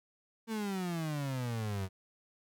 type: exponential sweep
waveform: 35% pulse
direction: down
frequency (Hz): 228.3 to 92.5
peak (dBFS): -32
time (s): 0.47-1.89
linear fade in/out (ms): 50
effects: none